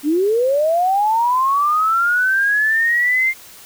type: linear sweep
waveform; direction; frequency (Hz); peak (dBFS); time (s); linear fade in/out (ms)
sine; up; 277.2 to 2116; -13; 0.03-3.34; 50
effects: white hiss -41 dBFS RMS until 3.65 s